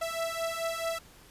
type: beating tone pair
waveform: sawtooth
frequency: 659 / 663.6 Hz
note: E5 / E5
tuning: -1 / +11 cents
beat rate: 4.6 Hz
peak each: -30 / -30 dBFS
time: 0.01-0.99 s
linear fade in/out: 10 ms
effects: pink hiss -55 dBFS RMS until 1.3 s + resampled to 32000 Hz